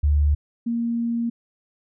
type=tone pair in turn; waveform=sine; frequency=73.42 / 233.6 Hz; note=D2 / A#3; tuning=0 / +4 cents; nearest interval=octave + minor sixth; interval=2004 cents; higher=second; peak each=-15 / -21 dBFS; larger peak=first; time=0.03-0.35 / 0.66-1.3 s; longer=second; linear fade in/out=10 ms; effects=none